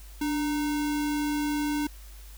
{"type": "tone with sample-and-hold", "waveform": "sine", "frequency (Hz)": 293.7, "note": "D4", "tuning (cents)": 0, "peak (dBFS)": -25, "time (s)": [0.21, 1.87], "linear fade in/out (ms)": 5, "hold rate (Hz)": 1225, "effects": ["added 50 Hz sine -43 dBFS peak until 2.37 s", "white hiss -53 dBFS RMS until 2.37 s"]}